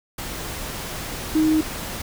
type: tone in noise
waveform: sine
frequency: 312.5 Hz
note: D#4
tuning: 8 cents sharp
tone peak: -15 dBFS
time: 1.35-1.61 s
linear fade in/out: 5 ms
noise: pink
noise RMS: -31 dBFS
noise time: 0.18-2.02 s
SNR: +13 dB
effects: none